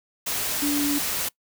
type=tone in noise; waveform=sine; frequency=288.3 Hz; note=D4; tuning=32 cents flat; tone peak=-22 dBFS; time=0.62-0.99 s; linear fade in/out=10 ms; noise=white; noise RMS=-27 dBFS; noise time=0.26-1.29 s; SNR=+2 dB; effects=noise-tail reverb RT60 0.1 s tail -22 dB re dry